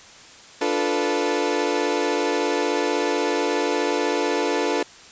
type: chord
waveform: 30% pulse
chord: B half-diminished seventh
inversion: first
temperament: equal with one note detuned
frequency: 293.7 / 349.2 / 437.5 / 493.9 Hz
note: D4 / F4 / A4 / B4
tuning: 0 / 0 / -10 / 0 cents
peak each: -24 / -24 / -22 / -24 dBFS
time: 0.61-4.83 s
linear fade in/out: 5 ms
effects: white hiss -45 dBFS RMS until 5.11 s + resampled to 16000 Hz